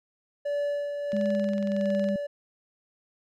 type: tone with tremolo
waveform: triangle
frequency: 577 Hz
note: D5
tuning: 31 cents flat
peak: -23 dBFS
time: 0.45-2.27 s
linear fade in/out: 10 ms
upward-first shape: sine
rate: 1.5 Hz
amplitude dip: 45%
type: click train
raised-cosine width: 0.2 ms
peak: -27 dBFS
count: 22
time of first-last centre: 1.12-2.088 s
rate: 21.7 Hz
type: tone with pitch glide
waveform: sine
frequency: 206.4 to 200.9 Hz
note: G#3 to G3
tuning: -10 to +43 cents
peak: -26 dBFS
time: 1.13-2.16 s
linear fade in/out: 2 ms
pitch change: -47 cents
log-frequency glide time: 1.26-1.81 s
effects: none